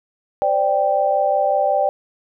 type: chord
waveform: sine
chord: C suspended second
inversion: none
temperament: just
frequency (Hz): 523.3 / 588.7 / 784.9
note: C5 / D5 / G5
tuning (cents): 0 / +4 / +2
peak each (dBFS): -23 / -18 / -18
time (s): 0.42-1.89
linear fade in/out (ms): 0
effects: none